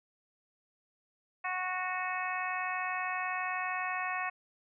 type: harmonic tone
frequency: 367.8 Hz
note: F#4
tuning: 10 cents flat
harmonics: 2 / 3 / 4 / 5 / 6 / 7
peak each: -38 / -37 / -43 / -38 / -42 / -40 dBFS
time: 1.44-4.3 s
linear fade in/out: 10 ms
effects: none